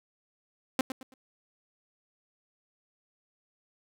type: tone with echo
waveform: sawtooth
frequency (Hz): 261.6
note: C4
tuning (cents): 0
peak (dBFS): -19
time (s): 0.79-0.81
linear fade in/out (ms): 2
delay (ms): 110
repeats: 3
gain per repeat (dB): -10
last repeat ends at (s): 1.14
effects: none